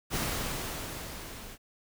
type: noise with level ramp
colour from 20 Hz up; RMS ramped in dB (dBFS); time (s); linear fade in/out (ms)
pink; -30 to -46; 0.1-1.58; 50
effects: none